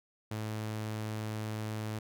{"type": "tone", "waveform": "sawtooth", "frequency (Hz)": 108.3, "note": "A2", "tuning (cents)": -27, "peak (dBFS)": -31, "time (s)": [0.31, 1.99], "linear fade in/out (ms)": 5, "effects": []}